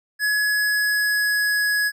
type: tone with pitch glide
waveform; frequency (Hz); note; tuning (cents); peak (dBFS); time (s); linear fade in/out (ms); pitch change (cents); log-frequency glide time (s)
square; 1690 to 1677.4; G#6 to G#6; +30 to +17; -19; 0.19-1.92; 50; -13; 0.4-1.55
effects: none